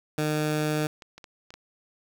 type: tone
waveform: 15% pulse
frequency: 152.5 Hz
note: D#3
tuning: 34 cents flat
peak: -18 dBFS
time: 0.18-0.87 s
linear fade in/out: 2 ms
type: clicks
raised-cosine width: 0.2 ms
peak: -27 dBFS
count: 9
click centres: 0.522 / 0.588 / 0.632 / 0.825 / 1.022 / 1.18 / 1.242 / 1.505 / 1.54 s
effects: 9-bit